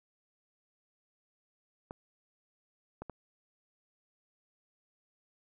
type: clicks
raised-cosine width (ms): 1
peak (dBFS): -27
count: 3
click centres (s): 1.909 / 3.02 / 3.097
effects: none